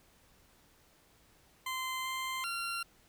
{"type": "tone with pitch steps", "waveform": "20% pulse", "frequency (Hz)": [1037, 1044, 1377], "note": ["C6", "C6", "F6"], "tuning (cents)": [-16, -4, -25], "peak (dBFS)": -30, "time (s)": [1.66, 2.83], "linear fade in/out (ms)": 5, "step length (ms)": 390, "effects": ["pink hiss -65 dBFS RMS until 3.08 s"]}